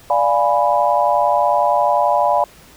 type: chord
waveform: sine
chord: D diminished seventh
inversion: none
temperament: equal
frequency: 587.3 / 698.5 / 830.6 / 987.8 Hz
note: D5 / F5 / Ab5 / Cb6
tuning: 0 / 0 / 0 / 0 cents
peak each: -18 dBFS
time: 0.1-2.44 s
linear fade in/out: 2 ms
effects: pink hiss -45 dBFS RMS until 2.76 s